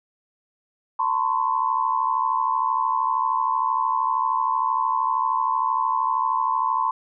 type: tone cluster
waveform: sine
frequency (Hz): 896 / 1018 / 1091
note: A5 / C6 / C#6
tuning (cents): +31 / -48 / -28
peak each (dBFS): -25 / -22 / -26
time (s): 0.99-6.91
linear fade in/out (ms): 5
effects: none

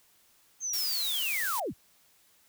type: linear sweep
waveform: sine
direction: down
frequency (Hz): 6440 to 32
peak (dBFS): -30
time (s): 0.6-1.74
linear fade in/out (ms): 50
type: noise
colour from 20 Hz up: blue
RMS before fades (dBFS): -34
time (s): 0.73-1.6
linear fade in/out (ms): 5
effects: white hiss -64 dBFS RMS until 2.48 s

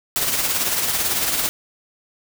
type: noise with tremolo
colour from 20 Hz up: white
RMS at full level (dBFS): -19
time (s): 0.16-1.49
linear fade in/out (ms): 0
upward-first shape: triangle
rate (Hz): 18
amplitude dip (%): 50
effects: none

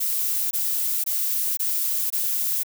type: noise bursts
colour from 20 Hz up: violet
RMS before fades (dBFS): -24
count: 5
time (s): 0-2.634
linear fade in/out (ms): 10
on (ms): 510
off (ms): 21
effects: none

